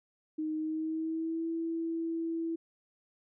sine tone with pitch glide, 311.1 to 329.6 Hz, D#4 to E4, 0 to 0 cents, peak -31 dBFS, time 0.38-2.56 s, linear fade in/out 10 ms, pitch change +100 cents, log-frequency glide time 0.55-1.48 s, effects none

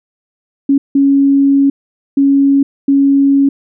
sine tone bursts at uneven times, 277.2 Hz, C#4, in tune, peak -6 dBFS, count 4, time 0.69-0.78 / 0.95-1.7 / 2.17-2.63 / 2.88-3.49 s, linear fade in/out 5 ms, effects none

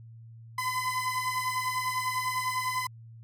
30% pulse beating tone pair, 1012 / 1022 Hz, B5 / C6, +42 / -41 cents, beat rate 10 Hz, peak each -27 / -30 dBFS, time 0.58-2.87 s, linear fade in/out 5 ms, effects added 114 Hz sine -45 dBFS peak until 3.23 s + MP3 64 kbps

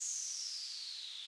violet noise with low-pass filter sweep, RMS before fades -43 dBFS, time 0-1.27 s, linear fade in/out 20 ms, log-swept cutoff 6900 to 3500 Hz, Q 9.1, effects resampled to 22050 Hz

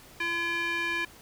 square tone with band-pass filter, 340 Hz, F4, 46 cents flat, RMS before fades -30 dBFS, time 0.2-1.05 s, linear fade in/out 5 ms, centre 2100 Hz, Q 3.7, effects pink hiss -52 dBFS RMS until 1.21 s

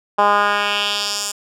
10% pulse tone with band-pass filter sweep, 204.8 Hz, G#3, 24 cents flat, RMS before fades -18 dBFS, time 0.18-1.32 s, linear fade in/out 10 ms, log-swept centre 910 to 7700 Hz, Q 1.9, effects none

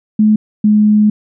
sine tone pair in turn, 214.1 / 211.2 Hz, A3 / G#3, -47 / +29 cents, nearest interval unison, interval 24 cents, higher first, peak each -6 dBFS, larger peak neither, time 0.19-0.36 / 0.64-1.1 s, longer second, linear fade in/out 5 ms, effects none

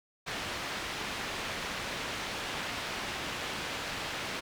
white low-pass noise, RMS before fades -37 dBFS, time 0.26-4.41 s, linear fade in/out 20 ms, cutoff 3100 Hz, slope 12 dB/octave, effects none

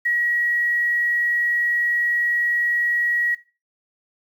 sine tone with quantisation, 1910 Hz, A#6, 42 cents sharp, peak -18 dBFS, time 0.05-3.35 s, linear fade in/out 10 ms, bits 8, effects noise-tail reverb RT60 0.3 s tail -17 dB re dry

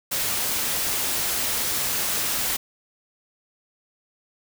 white noise, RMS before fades -25 dBFS, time 0.11-2.57 s, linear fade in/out 10 ms, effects none

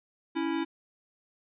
square tone pair together, 278.6 / 329.6 Hz, C#4 / E4, +9 / 0 cents, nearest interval minor third, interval 291 cents, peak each -33 / -30 dBFS, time 0.35-0.65 s, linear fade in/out 20 ms, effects resampled to 8000 Hz

